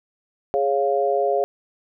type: chord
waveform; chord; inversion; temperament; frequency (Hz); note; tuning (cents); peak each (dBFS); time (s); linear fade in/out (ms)
sine; Db major; second; equal; 415.3 / 554.4 / 698.5; Ab4 / Db5 / F5; 0 / 0 / 0; -22; 0.54-1.44; 0
effects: none